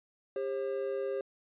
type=tone pair together; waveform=triangle; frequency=399.8 / 536.6 Hz; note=G4 / C5; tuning=+34 / +44 cents; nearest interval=perfect fourth; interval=510 cents; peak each=-32 / -33 dBFS; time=0.36-1.21 s; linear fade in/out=2 ms; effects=resampled to 8000 Hz